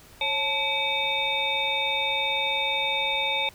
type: tone cluster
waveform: sine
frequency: 547 / 876 / 2281 / 2579 / 3646 Hz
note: C#5 / A5 / C#7 / E7 / A#7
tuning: -23 / -8 / +49 / -39 / -39 cents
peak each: -34 / -30 / -29 / -32 / -27 dBFS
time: 0.21-3.49 s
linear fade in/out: 2 ms
effects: pink hiss -51 dBFS RMS until 3.54 s